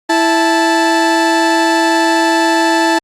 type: tone pair together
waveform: 30% pulse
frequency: 330 / 875.9 Hz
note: E4 / A5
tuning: +2 / -8 cents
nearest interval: octave + perfect fourth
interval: 1690 cents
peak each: -10 dBFS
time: 0.09-2.99 s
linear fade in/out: 10 ms
effects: low-pass 8000 Hz 12 dB/octave + Opus 48 kbps

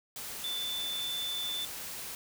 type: tone in noise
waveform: sine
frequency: 3520 Hz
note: A7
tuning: in tune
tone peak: -33 dBFS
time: 0.44-1.65 s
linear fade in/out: 2 ms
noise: white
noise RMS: -41 dBFS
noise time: 0.16-2.15 s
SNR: +5 dB
effects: none

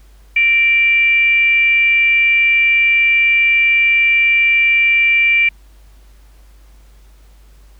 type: tone with frequency modulation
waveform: sine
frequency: 2349 Hz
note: D7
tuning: in tune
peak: -9 dBFS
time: 0.36-5.49 s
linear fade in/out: 5 ms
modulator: 497 Hz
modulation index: 0.31
effects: added 50 Hz sine -41 dBFS peak until 7.79 s + pink hiss -54 dBFS RMS until 7.79 s

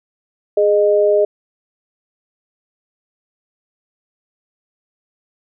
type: tone pair together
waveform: sine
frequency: 415.3 / 614.4 Hz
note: G#4 / D#5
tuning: 0 / -22 cents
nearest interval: perfect fifth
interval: 678 cents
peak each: -13 dBFS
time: 0.57-1.25 s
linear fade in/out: 5 ms
effects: none

